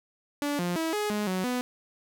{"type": "tone with pitch steps", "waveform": "sawtooth", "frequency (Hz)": [289.2, 176.1, 324.3, 419, 209.1, 185.7, 248.7], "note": ["D4", "F3", "E4", "G#4", "G#3", "F#3", "B3"], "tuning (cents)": [-27, 15, -28, 15, 12, 7, 12], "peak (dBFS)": -23, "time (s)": [0.42, 1.61], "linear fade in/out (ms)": 0, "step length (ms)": 170, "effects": []}